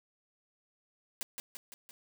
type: noise with echo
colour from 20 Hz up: white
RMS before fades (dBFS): -37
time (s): 1.21-1.23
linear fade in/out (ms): 0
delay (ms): 170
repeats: 4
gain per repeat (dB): -4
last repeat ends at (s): 1.91
effects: none